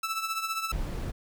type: tone with tremolo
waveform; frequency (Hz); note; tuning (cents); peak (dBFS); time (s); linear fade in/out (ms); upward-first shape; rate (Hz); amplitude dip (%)
sawtooth; 1318.5; E6; 0; -23; 0.03-0.72; 5; triangle; 15; 70
type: noise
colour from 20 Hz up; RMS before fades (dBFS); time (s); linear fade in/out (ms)
brown; -32; 0.71-1.12; 20
effects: none